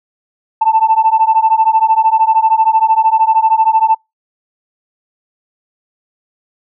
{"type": "beating tone pair", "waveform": "sine", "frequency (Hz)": [880, 893], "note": ["A5", "A5"], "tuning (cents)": [0, 25], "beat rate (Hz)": 13, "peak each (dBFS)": -10, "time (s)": [0.61, 3.95], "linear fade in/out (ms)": 10, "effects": ["noise-tail reverb RT60 0.2 s tail -26 dB re dry", "tanh soft clip ceiling -1 dBFS"]}